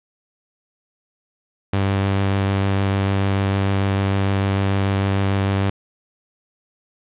sawtooth tone with vibrato, 98 Hz, G2, in tune, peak -13 dBFS, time 1.73-5.7 s, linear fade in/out 5 ms, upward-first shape sine, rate 6.7 Hz, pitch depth 10 cents each way, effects resampled to 8000 Hz + 7-bit

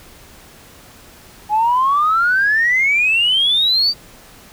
sine exponential sweep, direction up, 828 to 4699 Hz, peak -11 dBFS, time 1.49-3.94 s, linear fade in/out 50 ms, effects tanh soft clip ceiling -7 dBFS + pink hiss -43 dBFS RMS until 4.52 s

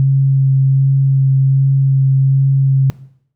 sine tone with vibrato, 135.2 Hz, C#3, 43 cents flat, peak -8 dBFS, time 0-2.9 s, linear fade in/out 0 ms, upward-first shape sine, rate 1.3 Hz, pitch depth 11 cents each way, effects noise-tail reverb RT60 0.7 s tail -19 dB re dry

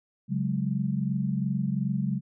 sine chord, C# suspended fourth, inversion none, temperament equal, 138.59 / 185 / 207.7 Hz, C#3 / F#3 / G#3, 0 / 0 / 0 cents, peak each -29 / -29 / -30 dBFS, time 0.28-2.21 s, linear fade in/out 50 ms, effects none

